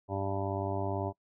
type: harmonic tone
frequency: 98 Hz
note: G2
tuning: in tune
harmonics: 1 / 2 / 3 / 4 / 6 / 7 / 8 / 9 / 10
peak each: -35 / -44 / -39 / -38 / -39 / -39 / -46 / -41 / -45 dBFS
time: 0.08-1.13 s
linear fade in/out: 50 ms
effects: noise-tail reverb RT60 0.1 s tail -22 dB re dry